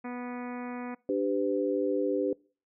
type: harmonic tone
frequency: 245.7 Hz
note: B3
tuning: 9 cents flat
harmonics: 1 / 2 / 3 / 4 / 5 / 6 / 7 / 8 / 9 / 10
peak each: -36 / -43 / -44 / -46 / -49 / -52 / -52 / -52 / -52 / -54 dBFS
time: 0.04-0.95 s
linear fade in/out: 10 ms
type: chord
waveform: sine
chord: G major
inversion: second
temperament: equal with one note detuned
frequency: 293.7 / 392 / 505.4 Hz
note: D4 / G4 / B4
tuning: 0 / 0 / +40 cents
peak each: -30 dBFS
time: 1.09-2.33 s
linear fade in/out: 2 ms
effects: noise-tail reverb RT60 0.4 s tail -24 dB re dry